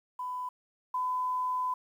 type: tone pair in turn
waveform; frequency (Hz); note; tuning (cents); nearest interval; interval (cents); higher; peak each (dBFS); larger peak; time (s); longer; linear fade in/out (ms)
sine; 1000 / 1007.5; B5 / B5; +21 / +34; unison; 13; second; -33 / -28; second; 0.19-0.49 / 0.94-1.74; second; 5
effects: 10-bit